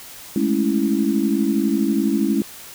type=chord; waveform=sine; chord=A major seventh; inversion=third; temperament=equal; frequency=207.7 / 220 / 277.2 / 329.6 Hz; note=G#3 / A3 / C#4 / E4; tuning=0 / 0 / 0 / 0 cents; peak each=-21 / -24 / -21 / -22 dBFS; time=0.36-2.42 s; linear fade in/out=2 ms; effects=white hiss -39 dBFS RMS until 2.74 s